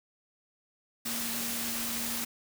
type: tone in noise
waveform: sine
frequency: 233.1 Hz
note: A#3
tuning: in tune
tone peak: -40 dBFS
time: 1.05-2.25 s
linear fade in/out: 10 ms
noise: white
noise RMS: -34 dBFS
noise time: 1.05-2.25 s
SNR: -9 dB
effects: none